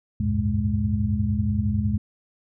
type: tone cluster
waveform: sine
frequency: 74.5 / 94.5 / 105.3 / 120.3 / 209.7 Hz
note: D2 / F#2 / G#2 / B2 / G#3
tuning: +25 / +37 / +24 / -45 / +17 cents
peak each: -28 / -25 / -29 / -30 / -25 dBFS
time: 0.2-1.98 s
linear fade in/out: 5 ms
effects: none